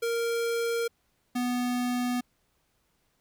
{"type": "tone pair in turn", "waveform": "square", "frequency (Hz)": [465.1, 246.4], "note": ["A#4", "B3"], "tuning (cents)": [-4, -4], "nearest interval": "major seventh", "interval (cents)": 1100, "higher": "first", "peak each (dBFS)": -27, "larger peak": "neither", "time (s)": [[0.02, 0.88], [1.35, 2.21]], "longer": "neither", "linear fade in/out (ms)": 10, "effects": ["pink hiss -72 dBFS RMS until 3.2 s"]}